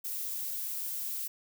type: noise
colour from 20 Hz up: violet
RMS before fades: -36 dBFS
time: 0.04-1.28 s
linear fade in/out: 10 ms
effects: none